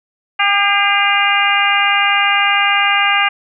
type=harmonic tone with a mistuned harmonic; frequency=401.5 Hz; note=G4; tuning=41 cents sharp; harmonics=2 / 3 / 4 / 5 / 6 / 7; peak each=-18 / -18 / -18 / -18 / -18 / -18 dBFS; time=0.39-3.29 s; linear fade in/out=10 ms; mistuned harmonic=5; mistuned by=+42 cents; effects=none